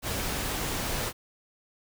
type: noise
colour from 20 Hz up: pink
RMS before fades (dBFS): -31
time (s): 0.02-1.13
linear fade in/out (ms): 50
effects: none